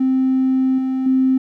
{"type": "tone with level steps", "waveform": "triangle", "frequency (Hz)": 261.6, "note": "C4", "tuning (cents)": 0, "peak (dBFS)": [-10, -15, -8], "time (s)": [0, 1.38], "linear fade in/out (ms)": 10, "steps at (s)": [0.78, 1.06], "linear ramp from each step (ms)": 5, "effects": ["tanh soft clip ceiling -10 dBFS"]}